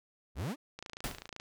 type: exponential sweep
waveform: 40% pulse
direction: up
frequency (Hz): 53.1 to 327.3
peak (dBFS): -33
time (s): 0.35-0.56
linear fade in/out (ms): 50
type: click train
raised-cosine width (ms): 0.2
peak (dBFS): -26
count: 18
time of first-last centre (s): 0.79-1.399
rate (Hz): 27.9
type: noise with exponential decay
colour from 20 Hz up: pink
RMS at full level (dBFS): -33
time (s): 1.04-1.28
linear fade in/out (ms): 1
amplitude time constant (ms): 51
effects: none